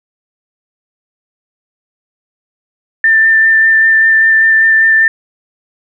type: tone with vibrato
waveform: sine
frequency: 1785 Hz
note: A6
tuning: 24 cents sharp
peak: -5 dBFS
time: 3.04-5.08 s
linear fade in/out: 2 ms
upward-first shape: sine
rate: 5.1 Hz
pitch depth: 12 cents each way
effects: none